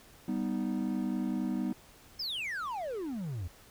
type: chord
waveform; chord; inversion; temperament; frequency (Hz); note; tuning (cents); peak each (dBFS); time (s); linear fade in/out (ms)
triangle; G augmented; none; equal; 196 / 246.9 / 311.1; G3 / B3 / D#4; 0 / 0 / 0; -32 / -31 / -34; 0.28-1.73; 5
type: exponential sweep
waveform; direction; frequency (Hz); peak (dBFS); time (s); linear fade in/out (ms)
triangle; down; 5420 to 79.5; -32; 2.19-3.48; 10
effects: tanh soft clip ceiling -19 dBFS + pink hiss -57 dBFS RMS until 3.7 s